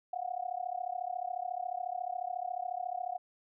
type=tone with amplitude modulation; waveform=sine; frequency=724 Hz; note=F#5; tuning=38 cents flat; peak=-30 dBFS; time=0.13-3.18 s; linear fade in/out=5 ms; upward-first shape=sine; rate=34.1 Hz; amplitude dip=95%; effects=none